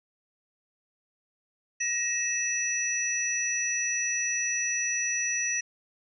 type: tone cluster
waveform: sine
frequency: 1881 / 2611 / 5880 Hz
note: A#6 / E7 / F#8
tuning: +15 / -17 / -12 cents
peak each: -32 / -33 / -28 dBFS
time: 1.8-5.61 s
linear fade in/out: 10 ms
effects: none